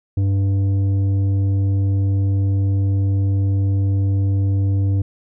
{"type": "tone with tanh clipping", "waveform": "sine", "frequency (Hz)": 98, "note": "G2", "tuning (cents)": 0, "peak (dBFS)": -16, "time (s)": [0.17, 5.02], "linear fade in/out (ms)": 5, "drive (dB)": 8, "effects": []}